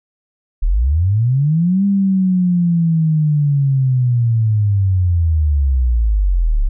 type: linear two-way sweep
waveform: sine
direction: up then down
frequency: 32.7 to 200.7 to 32.7 Hz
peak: -11 dBFS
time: 0.62-6.69 s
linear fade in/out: 10 ms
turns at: 1.85 s
effects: none